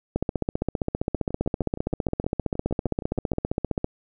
two click trains, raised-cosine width 2 ms, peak -10 / -19 dBFS, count 57 / 15, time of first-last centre 0.16-3.844 / 1.15-3.334 s, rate 15.2 / 6.41 Hz, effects none

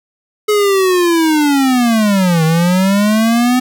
square linear two-way sweep, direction down then up, 425.8 to 157.3 to 254.5 Hz, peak -10 dBFS, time 0.48-3.6 s, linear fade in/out 10 ms, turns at 2.44 s, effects none

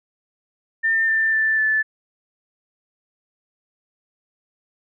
sine tone with pitch steps, 1802 / 1783.4 / 1764.9 / 1746.7 Hz, A6 / A6 / A6 / A6, +41 / +23 / +5 / -13 cents, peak -16 dBFS, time 0.83-1.83 s, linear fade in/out 20 ms, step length 250 ms, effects none

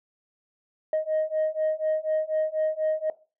sine beating tone pair, 622.3 / 626.4 Hz, D#5 / D#5, 0 / +11 cents, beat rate 4.1 Hz, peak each -25 dBFS, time 0.93-3.1 s, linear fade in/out 2 ms, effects noise-tail reverb RT60 0.3 s tail -17 dB re dry + tanh soft clip ceiling -19 dBFS

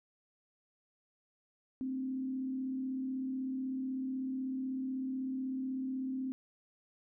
sine tone with frequency modulation, 261.6 Hz, C4, in tune, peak -34 dBFS, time 1.81-6.32 s, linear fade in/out 0 ms, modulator 36.1 Hz, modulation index 0.33, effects none

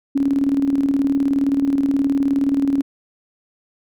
sine tone with tremolo, 277.2 Hz, C#4, in tune, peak -13 dBFS, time 0.15-2.82 s, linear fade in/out 10 ms, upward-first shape square, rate 19 Hz, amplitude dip 50%, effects none

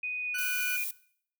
sine tone with pitch glide, 2489 to 2435 Hz, D#7 to D#7, 0 to -38 cents, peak -31 dBFS, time 0.03-0.84 s, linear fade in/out 5 ms, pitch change -38 cents, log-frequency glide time 0.19-0.62 s
40% pulse tone, 1484 Hz, F#6, 5 cents sharp, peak -32 dBFS, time 0.34-0.77 s, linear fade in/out 10 ms
violet noise, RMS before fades -35 dBFS, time 0.38-0.91 s, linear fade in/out 5 ms
effects noise-tail reverb RT60 0.6 s tail -19 dB re dry

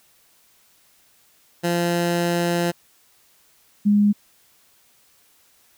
15% pulse / sine tone pair in turn, 172.6 / 205.9 Hz, F3 / G#3, -20 / -15 cents, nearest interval minor third, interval 305 cents, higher second, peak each -13 dBFS, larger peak neither, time 1.63-2.72 / 3.85-4.13 s, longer first, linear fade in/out 20 ms, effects white hiss -58 dBFS RMS until 5.77 s

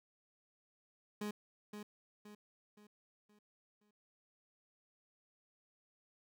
30% pulse tone with echo, 208.7 Hz, G#3, 9 cents sharp, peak -36 dBFS, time 1.21-1.31 s, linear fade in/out 5 ms, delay 520 ms, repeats 5, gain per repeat -7 dB, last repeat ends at 3.91 s, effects none

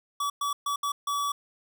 square tone bursts at uneven times, 1143 Hz, D6, 47 cents flat, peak -27 dBFS, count 5, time 0.2-0.3 / 0.41-0.53 / 0.66-0.76 / 0.83-0.92 / 1.07-1.32 s, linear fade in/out 5 ms, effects none

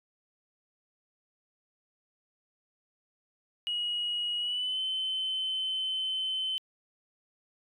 sine tone with pitch glide, 2900 to 3062 Hz, F#7 to G7, -35 to -41 cents, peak -28 dBFS, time 3.67-6.58 s, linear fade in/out 0 ms, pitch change +94 cents, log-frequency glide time 4.39-4.8 s, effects tanh soft clip ceiling -25 dBFS

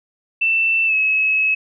sine tone with pitch glide, 2669 to 2575 Hz, E7 to E7, +21 to -41 cents, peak -14 dBFS, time 0.41-1.55 s, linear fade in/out 10 ms, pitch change -62 cents, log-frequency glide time 0.86-0.94 s, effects none

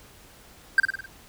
triangle tone with echo, 1572 Hz, G6, 4 cents sharp, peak -11 dBFS, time 0.78-0.8 s, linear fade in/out 2 ms, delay 52 ms, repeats 5, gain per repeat -5 dB, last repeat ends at 1.06 s, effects pink hiss -51 dBFS RMS until 1.28 s

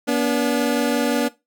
25% pulse tone pair together, 241.3 / 287 Hz, B3 / D4, -40 / -40 cents, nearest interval minor third, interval 300 cents, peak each -17 dBFS, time 0.07-1.29 s, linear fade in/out 20 ms, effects noise-tail reverb RT60 0.2 s tail -17 dB re dry

